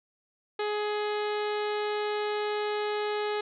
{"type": "harmonic tone with a mistuned harmonic", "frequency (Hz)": 419.1, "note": "G#4", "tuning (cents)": 16, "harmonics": [1, 2, 3, 4, 5, 6, 7, 8, 9, 10], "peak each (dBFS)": [-29, -35, -39, -41, -43, -45, -46, -47, -48, -49], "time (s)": [0.59, 3.41], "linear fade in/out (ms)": 5, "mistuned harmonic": 7, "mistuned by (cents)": 17, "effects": []}